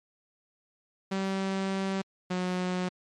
sawtooth tone pair in turn, 192.8 / 181.98 Hz, G3 / F#3, -28 / -28 cents, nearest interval minor second, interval 100 cents, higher first, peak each -24 dBFS, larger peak neither, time 1.11-2.02 / 2.3-2.89 s, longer first, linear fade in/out 10 ms, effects low-pass 6000 Hz 12 dB/octave + MP3 64 kbps

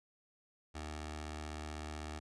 15% pulse tone with notch filter, 76 Hz, D#2, 40 cents flat, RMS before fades -44 dBFS, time 0.74-2.2 s, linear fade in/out 20 ms, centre 170 Hz, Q 0.64, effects resampled to 22050 Hz

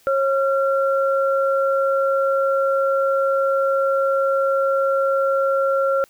sine tone pair together, 543.7 / 1370 Hz, C#5 / F6, -34 / -34 cents, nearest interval octave + major third, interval 1600 cents, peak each -17 / -22 dBFS, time 0.07-6.04 s, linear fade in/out 0 ms, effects white hiss -55 dBFS RMS until 6.09 s

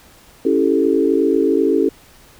sine chord, A dominant seventh, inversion first, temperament equal, 277.2 / 329.6 / 392 / 440 Hz, C#4 / E4 / G4 / A4, 0 / 0 / 0 / 0 cents, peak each -18 dBFS, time 0.45-1.89 s, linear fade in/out 5 ms, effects pink hiss -47 dBFS RMS until 2.39 s

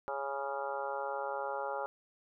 harmonic tone with a mistuned harmonic, 138.59 Hz, C#3, in tune, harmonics 3 / 4 / 5 / 6 / 7 / 8 / 9 / 10, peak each -44 / -39 / -48 / -39 / -44 / -50 / -45 / -44 dBFS, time 0.08-1.86 s, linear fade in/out 0 ms, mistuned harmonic 9, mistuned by -28 cents, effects none

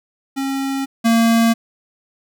square tone pair in turn, 271.4 / 229.1 Hz, C#4 / A#3, -36 / -30 cents, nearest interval minor third, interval 294 cents, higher first, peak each -20 / -12 dBFS, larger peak second, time 0.36-0.86 / 1.04-1.54 s, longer neither, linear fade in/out 20 ms, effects none

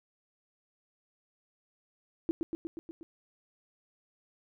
sine tone with echo, 329.6 Hz, E4, in tune, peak -25 dBFS, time 2.29-2.31 s, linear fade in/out 0 ms, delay 120 ms, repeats 6, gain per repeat -3 dB, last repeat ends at 3.03 s, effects none

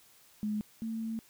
sine tone pair in turn, 211.5 / 224.1 Hz, G#3 / A3, +32 / +32 cents, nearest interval minor second, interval 100 cents, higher second, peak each -30 / -33 dBFS, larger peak first, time 0.43-0.61 / 0.82-1.19 s, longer second, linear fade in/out 0 ms, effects white hiss -61 dBFS RMS until 1.29 s

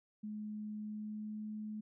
sine tone with pitch glide, 212 to 213.7 Hz, G#3 to G#3, +36 to +50 cents, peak -40 dBFS, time 0.23-1.81 s, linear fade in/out 10 ms, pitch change +14 cents, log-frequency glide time 0.8-1.47 s, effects none

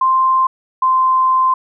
sine tone pair in turn, 1046.5 / 1039.3 Hz, C6 / C6, 0 / -12 cents, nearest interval unison, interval 12 cents, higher first, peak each -10 dBFS, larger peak neither, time 0.01-0.47 / 0.82-1.54 s, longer second, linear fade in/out 5 ms, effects none

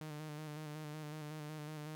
sawtooth tone with vibrato, 152.2 Hz, D#3, 38 cents flat, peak -40 dBFS, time 0.01-1.95 s, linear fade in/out 0 ms, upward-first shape square, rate 5.4 Hz, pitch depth 32 cents each way, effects none

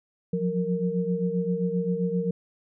sine tone cluster, 174.5 / 182.1 / 462.9 Hz, F3 / F#3 / A#4, -1 / -27 / -12 cents, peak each -28 dBFS, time 0.33-2.31 s, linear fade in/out 5 ms, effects none

